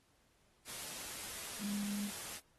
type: tone in noise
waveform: sine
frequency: 203.8 Hz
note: G#3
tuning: 32 cents flat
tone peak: -37 dBFS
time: 1.59-2.11 s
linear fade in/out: 50 ms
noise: white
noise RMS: -45 dBFS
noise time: 0.65-2.41 s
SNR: +5 dB
effects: pink hiss -73 dBFS RMS until 2.58 s + AAC 32 kbps